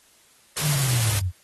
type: noise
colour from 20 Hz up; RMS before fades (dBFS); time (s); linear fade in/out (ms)
white; -26; 0.56-1.2; 10
type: linear sweep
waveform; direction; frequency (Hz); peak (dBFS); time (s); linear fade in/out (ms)
sine; down; 155 to 86; -21; 0.61-1.32; 50
effects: white hiss -57 dBFS RMS until 1.43 s + AAC 32 kbps